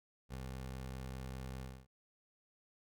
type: tone with ADSR envelope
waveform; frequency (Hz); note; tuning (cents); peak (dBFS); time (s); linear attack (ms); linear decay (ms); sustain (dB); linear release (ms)
20% pulse; 65; C2; -11; -36; 0.29-1.87; 48; 10; -2; 260
effects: none